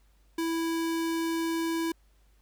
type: tone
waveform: square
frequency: 329.6 Hz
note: E4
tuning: in tune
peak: -28 dBFS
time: 0.38-1.92 s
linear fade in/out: 5 ms
effects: added 50 Hz sine -60 dBFS peak until 2.41 s + pink hiss -70 dBFS RMS until 2.41 s